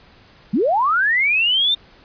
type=linear sweep; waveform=sine; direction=up; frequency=171.7 to 3654 Hz; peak=-14 dBFS; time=0.53-1.75 s; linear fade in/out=10 ms; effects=pink hiss -49 dBFS RMS until 2.04 s + resampled to 11025 Hz